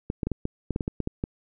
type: clicks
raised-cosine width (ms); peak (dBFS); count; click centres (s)
3; -14; 12; 0.101 / 0.232 / 0.27 / 0.317 / 0.454 / 0.707 / 0.761 / 0.808 / 0.879 / 1.003 / 1.074 / 1.239
effects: none